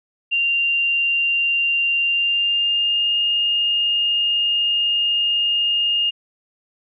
sine tone with pitch glide, 2779 to 2834 Hz, F7 to F7, -9 to +25 cents, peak -16 dBFS, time 0.31-6.11 s, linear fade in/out 20 ms, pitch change +34 cents, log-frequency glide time 1.99-3.16 s, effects none

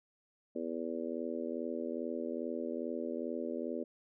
harmonic tone, 82.41 Hz, E2, in tune, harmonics 3 / 4 / 5 / 6 / 7, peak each -40 / -41 / -42 / -43 / -43 dBFS, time 0.55-3.84 s, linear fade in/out 10 ms, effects none

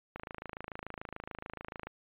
click train, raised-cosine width 0.5 ms, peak -25 dBFS, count 47, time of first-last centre 0.16-1.87 s, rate 26.9 Hz, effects resampled to 8000 Hz

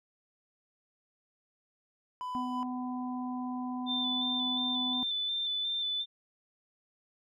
triangle tone, 1000 Hz, B5, 21 cents sharp, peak -33 dBFS, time 2.21-2.63 s, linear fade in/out 0 ms
harmonic tone, 250.9 Hz, B3, 28 cents sharp, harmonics 1 / 3 / 4, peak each -34 / -42 / -43 dBFS, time 2.35-5.03 s, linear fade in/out 0 ms
sine tone with vibrato, 3537 Hz, A7, 8 cents sharp, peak -30 dBFS, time 3.86-6.06 s, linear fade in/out 50 ms, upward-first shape square, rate 2.8 Hz, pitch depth 20 cents each way
effects none

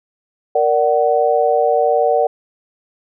sine chord, Bb augmented, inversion none, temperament equal with one note detuned, 466.2 / 587.3 / 749.5 Hz, Bb4 / D5 / F#5, 0 / 0 / +22 cents, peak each -16 dBFS, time 0.55-2.27 s, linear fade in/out 5 ms, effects none

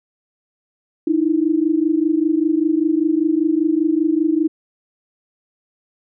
sine tone pair together, 304.5 / 329.6 Hz, D#4 / E4, -37 / 0 cents, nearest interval minor second, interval 137 cents, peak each -17 dBFS, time 1.07-4.48 s, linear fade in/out 5 ms, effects none

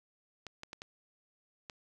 clicks, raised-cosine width 0.2 ms, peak -26 dBFS, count 5, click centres 0.467 / 0.634 / 0.731 / 0.819 / 1.698 s, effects none

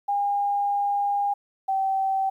sine tone pair in turn, 810 / 772.5 Hz, G#5 / G5, -43 / -26 cents, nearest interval minor second, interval 83 cents, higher first, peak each -21 dBFS, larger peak neither, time 0.08-1.34 / 1.68-2.3 s, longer first, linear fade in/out 10 ms, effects 10-bit

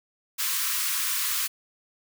white high-pass noise, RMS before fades -27 dBFS, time 0.38-1.48 s, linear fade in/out 20 ms, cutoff 1000 Hz, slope 96 dB/octave, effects none

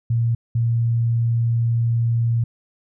sine tone bursts at uneven times, 116.54 Hz, A#2, in tune, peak -16 dBFS, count 2, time 0.1-0.35 / 0.55-2.44 s, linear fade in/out 5 ms, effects none

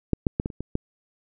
clicks, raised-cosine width 3 ms, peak -7 / -7 / -10 / -13 / -25 / -18 / -11 dBFS, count 7, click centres 0.133 / 0.268 / 0.399 / 0.459 / 0.502 / 0.606 / 0.754 s, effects none

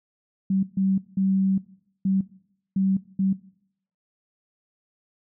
sine tone bursts at uneven times, 192.1 Hz, G3, 35 cents flat, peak -19 dBFS, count 6, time 0.5-0.63 / 0.77-0.98 / 1.17-1.58 / 2.05-2.21 / 2.76-2.97 / 3.19-3.33 s, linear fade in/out 5 ms, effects noise-tail reverb RT60 0.7 s tail -19 dB re dry

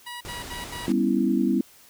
15% pulse tone bursts, 967 Hz, B5, 37 cents flat, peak -28 dBFS, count 4, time 0.06-0.867 s, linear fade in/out 10 ms, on 150 ms, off 69 ms
pink low-pass noise, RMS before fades -38 dBFS, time 0.25-0.92 s, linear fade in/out 0 ms, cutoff 12000 Hz, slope 24 dB/octave
sine chord, C# half-diminished seventh, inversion second, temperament equal with one note detuned, 198.28 / 246.9 / 277.2 / 329.6 Hz, G3 / B3 / C#4 / E4, +20 / 0 / 0 / 0 cents, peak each -25 / -24 / -26 / -25 dBFS, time 0.88-1.61 s, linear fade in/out 2 ms
effects white hiss -53 dBFS RMS until 1.89 s

